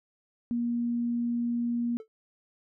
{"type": "tone", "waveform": "sine", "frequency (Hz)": 237.5, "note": "A#3", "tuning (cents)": 33, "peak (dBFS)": -26, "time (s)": [0.51, 1.97], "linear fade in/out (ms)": 0}
{"type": "tone with exponential decay", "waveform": "triangle", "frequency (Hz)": 440, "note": "A4", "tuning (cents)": 0, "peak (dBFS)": -35, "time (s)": [2, 2.08], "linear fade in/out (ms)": 1, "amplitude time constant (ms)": 17}
{"effects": []}